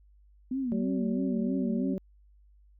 sine tone with vibrato, 246.9 Hz, B3, in tune, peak -28 dBFS, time 0.51-1.94 s, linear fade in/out 5 ms, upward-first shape sine, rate 3.1 Hz, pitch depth 160 cents each way
harmonic tone, 190 Hz, F#3, 46 cents sharp, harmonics 1 / 2 / 3, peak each -31 / -37 / -41 dBFS, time 0.72-1.98 s, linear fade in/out 0 ms
effects added 50 Hz sine -56 dBFS peak until 2.79 s

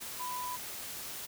sine tone in noise, 995 Hz, B5, 13 cents sharp, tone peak -36 dBFS, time 0.19-0.57 s, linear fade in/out 20 ms, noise white, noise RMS -42 dBFS, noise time 0-1.27 s, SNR +3 dB, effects none

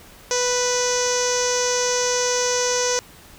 sawtooth tone with low-pass filter, 493.9 Hz, B4, in tune, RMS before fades -21 dBFS, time 0.31-2.99 s, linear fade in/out 0 ms, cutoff 6100 Hz, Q 9.5, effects pink hiss -46 dBFS RMS until 3.38 s

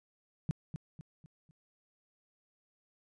sine tone with echo, 155.3 Hz, D#3, 3 cents flat, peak -27 dBFS, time 0.49-0.51 s, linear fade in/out 0 ms, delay 250 ms, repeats 4, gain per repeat -8 dB, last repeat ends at 1.51 s, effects resampled to 22050 Hz

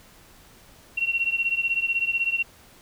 sine beating tone pair, 2730 / 2746 Hz, F7 / F7, -40 / -30 cents, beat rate 16 Hz, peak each -24 / -26 dBFS, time 0.97-2.43 s, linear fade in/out 10 ms, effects pink hiss -52 dBFS RMS until 2.81 s

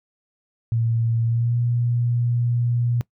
sine tone with pitch glide, 115.1 to 119.92 Hz, A#2 to A#2, -22 to +49 cents, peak -18 dBFS, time 0.72-3.01 s, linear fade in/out 0 ms, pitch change +71 cents, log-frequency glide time 1.25-1.57 s, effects noise-tail reverb RT60 0.1 s tail -21 dB re dry

